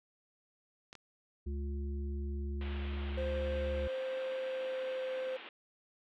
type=clicks; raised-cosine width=0.2 ms; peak=-31 / -33 dBFS; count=2; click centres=0.929 / 0.953 s
type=harmonic tone; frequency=70.7 Hz; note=C#2; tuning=35 cents sharp; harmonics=1 / 3 / 5; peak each=-35 / -46 / -47 dBFS; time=1.46-3.88 s; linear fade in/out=10 ms
type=band-pass noise; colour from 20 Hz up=white; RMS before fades=-50 dBFS; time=2.61-5.49 s; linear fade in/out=2 ms; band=230 to 3400 Hz; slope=48 dB/octave
type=tone with pitch glide; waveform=triangle; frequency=523.3 to 519.4 Hz; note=C5 to C5; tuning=0 to -13 cents; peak=-33 dBFS; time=3.17-5.37 s; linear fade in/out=10 ms; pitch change=-13 cents; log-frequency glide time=4.35-4.97 s
effects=none